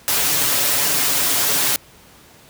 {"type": "noise with comb filter", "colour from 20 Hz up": "white", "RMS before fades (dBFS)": -18, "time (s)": [0.08, 1.76], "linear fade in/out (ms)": 0, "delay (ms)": 7, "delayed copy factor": 0.65, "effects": ["pink hiss -47 dBFS RMS until 2.49 s", "high-pass 60 Hz 12 dB/octave"]}